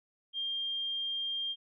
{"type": "tone", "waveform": "sine", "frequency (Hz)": 3200, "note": "G7", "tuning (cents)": 35, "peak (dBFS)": -32, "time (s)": [0.33, 1.56], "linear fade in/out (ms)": 50, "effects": []}